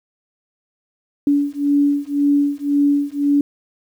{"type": "beating tone pair", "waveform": "sine", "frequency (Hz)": [285.3, 287.2], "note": ["C#4", "D4"], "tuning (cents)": [50, -39], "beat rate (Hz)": 1.9, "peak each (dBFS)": -17, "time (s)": [1.27, 3.41], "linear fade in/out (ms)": 2, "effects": ["8-bit"]}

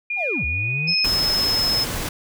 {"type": "tone with pitch glide", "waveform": "sine", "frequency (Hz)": [2425, 2495], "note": ["D#7", "D#7"], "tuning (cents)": [-45, 4], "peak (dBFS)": -22, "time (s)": [0.1, 1.06], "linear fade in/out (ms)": 5, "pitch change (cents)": 49, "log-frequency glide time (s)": [0.26, 0.94]}
{"type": "linear two-way sweep", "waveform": "triangle", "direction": "down then up", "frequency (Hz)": [824, 68.1, 178.1], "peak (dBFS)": -23, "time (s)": [0.16, 0.95], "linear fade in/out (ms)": 50, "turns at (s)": 0.45}
{"type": "tone", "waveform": "sine", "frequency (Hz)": 5180, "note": "E8", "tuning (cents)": -31, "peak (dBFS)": -18, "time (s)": [0.87, 1.85], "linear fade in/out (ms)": 20}
{"type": "noise", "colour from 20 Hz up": "pink", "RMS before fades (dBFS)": -27, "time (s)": [1.04, 2.09], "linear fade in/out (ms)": 5}
{"effects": []}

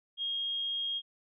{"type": "tone", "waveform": "sine", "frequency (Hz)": 3252, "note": "G#7", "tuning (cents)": -37, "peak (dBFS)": -31, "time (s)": [0.17, 1.02], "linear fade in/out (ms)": 50, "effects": []}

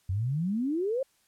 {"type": "exponential sweep", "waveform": "sine", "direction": "up", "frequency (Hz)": [88.2, 554.4], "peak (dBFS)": -26, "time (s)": [0.09, 1.03], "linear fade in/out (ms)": 5, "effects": ["white hiss -68 dBFS RMS until 1.27 s", "low-pass 12000 Hz 12 dB/octave"]}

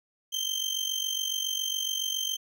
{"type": "tone with amplitude modulation", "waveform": "30% pulse", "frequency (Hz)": 3136, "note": "G7", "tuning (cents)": 0, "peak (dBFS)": -22, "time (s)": [0.32, 2.37], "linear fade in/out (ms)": 20, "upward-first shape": "sine", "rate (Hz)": 47.2, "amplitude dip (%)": 75, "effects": []}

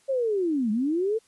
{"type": "linear two-way sweep", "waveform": "sine", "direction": "down then up", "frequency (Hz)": [554.4, 204, 458.8], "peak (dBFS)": -22, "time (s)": [0.08, 1.19], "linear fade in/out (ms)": 20, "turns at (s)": 0.71, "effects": ["white hiss -62 dBFS RMS until 1.27 s", "resampled to 24000 Hz"]}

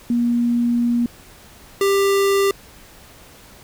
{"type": "tone pair in turn", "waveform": ["sine", "square"], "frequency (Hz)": [238.3, 395.4], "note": ["A#3", "G4"], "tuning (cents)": [38, 15], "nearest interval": "major sixth", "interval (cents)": 877, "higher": "second", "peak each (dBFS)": -15, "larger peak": "neither", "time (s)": [[0.1, 1.06], [1.81, 2.51]], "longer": "first", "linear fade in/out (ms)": 2, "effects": ["pink hiss -45 dBFS RMS until 3.63 s"]}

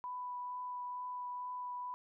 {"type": "tone with vibrato", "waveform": "sine", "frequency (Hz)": 991, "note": "B5", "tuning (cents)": 6, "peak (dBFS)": -39, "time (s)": [0.04, 1.94], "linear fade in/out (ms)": 0, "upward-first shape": "triangle", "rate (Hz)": 2.2, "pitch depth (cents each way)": 10, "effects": []}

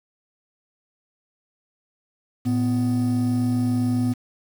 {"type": "tone pair together", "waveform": "triangle", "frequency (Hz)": [112.7, 249.1], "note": ["A2", "B3"], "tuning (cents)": [42, 15], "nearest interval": "octave + major second", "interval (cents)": 1373, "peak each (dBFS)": [-21, -18], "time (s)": [2.45, 4.14], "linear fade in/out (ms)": 20, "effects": ["tanh soft clip ceiling -11 dBFS", "7-bit"]}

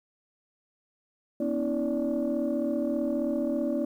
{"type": "tone cluster", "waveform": "sine", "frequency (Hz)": [242.1, 277.3, 320.7, 580], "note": ["B3", "C#4", "E4", "D5"], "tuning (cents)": [-34, 1, -48, -22], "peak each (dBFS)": -30, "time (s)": [1.4, 3.85], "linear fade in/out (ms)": 5, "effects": ["tanh soft clip ceiling -19 dBFS", "10-bit"]}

